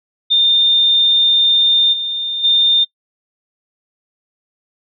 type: tone with level steps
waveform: sine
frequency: 3618 Hz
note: A7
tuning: 48 cents sharp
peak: -9 / -18 / -9 dBFS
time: 0.3-2.85 s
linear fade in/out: 20 ms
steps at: 1.92 / 2.43 s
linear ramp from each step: 20 ms
effects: noise-tail reverb RT60 0.1 s tail -24 dB re dry